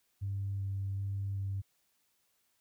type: tone with vibrato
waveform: sine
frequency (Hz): 98.3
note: G2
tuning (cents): +5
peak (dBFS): -32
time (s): 0.21-1.62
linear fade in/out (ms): 20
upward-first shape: square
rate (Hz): 1.3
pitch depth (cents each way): 9
effects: tanh soft clip ceiling -28 dBFS + white hiss -75 dBFS RMS until 2.6 s